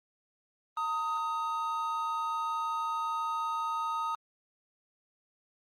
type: tone pair together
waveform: triangle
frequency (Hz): 912.7 / 1254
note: A#5 / D#6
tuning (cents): -37 / +13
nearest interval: perfect fourth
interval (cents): 550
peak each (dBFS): -33 / -30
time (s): 0.77-4.15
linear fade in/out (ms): 2
effects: Opus 24 kbps